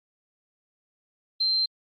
sine tone, 4134 Hz, C8, 22 cents flat, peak -21 dBFS, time 1.4-1.66 s, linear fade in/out 10 ms, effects Opus 48 kbps

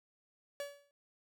45% pulse tone with exponential decay, 570 Hz, C#5, 48 cents sharp, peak -36 dBFS, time 0.6-0.91 s, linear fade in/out 1 ms, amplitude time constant 66 ms, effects none

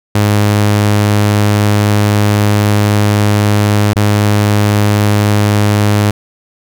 sawtooth tone with dropouts, 103.83 Hz, G#2, in tune, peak -4 dBFS, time 0.15-6.11 s, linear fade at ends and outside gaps 5 ms, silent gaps 3.934-3.959 s, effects none

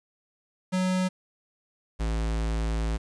square tone pair in turn, 185 / 55 Hz, F#3 / A1, 0 / 0 cents, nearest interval octave + major sixth, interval 2100 cents, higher first, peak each -24 / -26 dBFS, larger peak first, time 0.72-1.09 / 1.99-2.98 s, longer second, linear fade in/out 20 ms, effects resampled to 22050 Hz + 9-bit

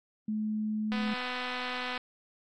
sine tone, 214.6 Hz, A3, 43 cents flat, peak -29 dBFS, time 0.28-1.14 s, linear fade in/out 5 ms
click train, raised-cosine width 0.3 ms, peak -21 dBFS, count 265, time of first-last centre 0.92-1.976 s, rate 250 Hz
effects AAC 32 kbps

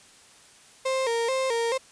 35% pulse tone with vibrato, 493.9 Hz, B4, in tune, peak -22 dBFS, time 0.85-1.78 s, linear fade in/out 10 ms, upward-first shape square, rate 2.3 Hz, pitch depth 110 cents each way, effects white hiss -53 dBFS RMS until 1.91 s + resampled to 22050 Hz

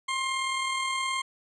20% pulse tone with amplitude modulation, 1061 Hz, C6, 24 cents sharp, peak -21 dBFS, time 0.08-1.22 s, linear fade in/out 10 ms, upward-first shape sine, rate 39 Hz, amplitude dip 30%, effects resampled to 22050 Hz

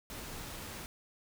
pink noise, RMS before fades -44 dBFS, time 0.1-0.86 s, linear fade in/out 0 ms, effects none

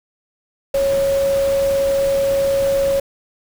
sine tone in noise, 551 Hz, C#5, 11 cents flat, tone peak -14 dBFS, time 0.74-3 s, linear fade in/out 5 ms, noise pink, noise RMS -30 dBFS, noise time 0.74-3 s, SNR +13 dB, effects none

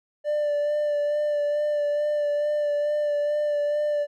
triangle tone with vibrato, 590 Hz, D5, 8 cents sharp, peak -19 dBFS, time 0.24-4.07 s, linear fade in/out 50 ms, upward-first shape sine, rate 2.3 Hz, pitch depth 20 cents each way, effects tanh soft clip ceiling -15 dBFS

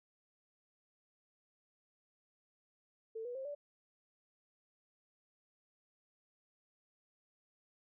sine tone with pitch steps, 447 / 487.5 / 531.6 / 579.7 Hz, A4 / B4 / C5 / D5, +27 / -23 / +27 / -23 cents, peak -40 dBFS, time 3.15-3.55 s, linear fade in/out 10 ms, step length 100 ms, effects none

